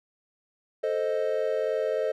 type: chord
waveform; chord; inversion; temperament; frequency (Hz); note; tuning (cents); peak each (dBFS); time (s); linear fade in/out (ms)
triangle; A diminished; none; equal; 440 / 523.3 / 622.3; A4 / C5 / Eb5; 0 / 0 / 0; -27; 0.83-2.12; 10
effects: none